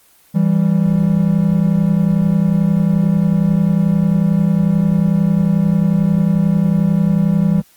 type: tone pair together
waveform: triangle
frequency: 164.82 / 196 Hz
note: E3 / G3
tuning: 0 / 0 cents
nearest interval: minor third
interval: 300 cents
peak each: -12 dBFS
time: 0.34-7.62 s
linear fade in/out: 20 ms
effects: white hiss -51 dBFS RMS until 7.76 s + Opus 24 kbps